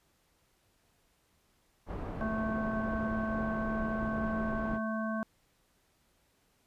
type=low-pass noise; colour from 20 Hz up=pink; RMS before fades=-39 dBFS; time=1.86-4.8 s; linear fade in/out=50 ms; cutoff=960 Hz; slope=12 dB/octave
type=harmonic tone; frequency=220 Hz; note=A3; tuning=in tune; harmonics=1 / 3 / 5 / 7; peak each=-33 / -38 / -40 / -41 dBFS; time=2.21-5.23 s; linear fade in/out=0 ms
effects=pink hiss -71 dBFS RMS until 6.66 s + resampled to 32000 Hz